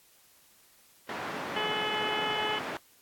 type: band-pass noise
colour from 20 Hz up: white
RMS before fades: -37 dBFS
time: 1.09-2.77 s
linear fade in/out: 2 ms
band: 180 to 1400 Hz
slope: 12 dB/octave
type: harmonic tone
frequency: 426.7 Hz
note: G#4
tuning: 47 cents sharp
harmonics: 1 / 2 / 3 / 4 / 5 / 6 / 7 / 8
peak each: -37 / -35 / -40 / -38 / -39 / -42 / -34 / -46 dBFS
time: 1.56-2.59 s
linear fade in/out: 5 ms
effects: white hiss -61 dBFS RMS until 3.01 s + AAC 64 kbps